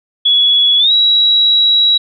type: tone with pitch glide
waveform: sine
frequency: 3379 to 3881 Hz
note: G#7 to B7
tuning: +29 to -31 cents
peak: -7 dBFS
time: 0.25-1.98 s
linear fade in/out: 10 ms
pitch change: +240 cents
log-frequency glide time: 0.78-0.92 s
effects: none